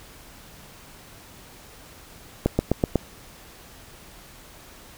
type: accelerating click train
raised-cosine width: 2 ms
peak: -5 dBFS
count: 5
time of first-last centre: 2.46-2.957 s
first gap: 130 ms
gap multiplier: 0.97
effects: pink hiss -47 dBFS RMS until 4.97 s